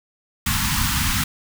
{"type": "band-stop noise", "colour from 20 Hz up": "pink", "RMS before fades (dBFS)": -21, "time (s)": [0.46, 1.24], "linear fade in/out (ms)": 5, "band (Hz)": [260, 910], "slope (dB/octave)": 48, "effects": []}